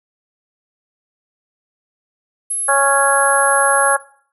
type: tone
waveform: sine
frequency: 10800 Hz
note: E9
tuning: 41 cents sharp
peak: -16 dBFS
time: 2.5-3.96 s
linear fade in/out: 10 ms
type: harmonic tone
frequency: 277 Hz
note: C#4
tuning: 1 cent flat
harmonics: 2 / 3 / 4 / 5 / 6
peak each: -18 / -18 / -18 / -18 / -18 dBFS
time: 2.68-3.97 s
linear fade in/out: 10 ms
effects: noise-tail reverb RT60 0.5 s tail -18 dB re dry